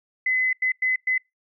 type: tone bursts at uneven times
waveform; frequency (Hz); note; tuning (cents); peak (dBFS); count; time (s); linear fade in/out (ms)
sine; 2027; B6; +45; -19; 4; 0.26-0.53 / 0.62-0.72 / 0.82-0.96 / 1.07-1.18; 5
effects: noise-tail reverb RT60 0.2 s tail -26 dB re dry